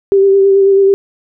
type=tone with vibrato; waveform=sine; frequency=392 Hz; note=G4; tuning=in tune; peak=-5 dBFS; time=0.12-0.94 s; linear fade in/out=0 ms; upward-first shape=sine; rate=9.2 Hz; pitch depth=22 cents each way; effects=none